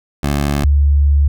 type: tone pair in turn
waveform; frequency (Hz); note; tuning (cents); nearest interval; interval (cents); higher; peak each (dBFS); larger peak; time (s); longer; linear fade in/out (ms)
15% pulse / sine; 71.6 / 71.6; D2 / D2; -43 / -43; unison; 0; neither; -8; neither; 0.23-0.64 / 0.64-1.28; second; 5
effects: none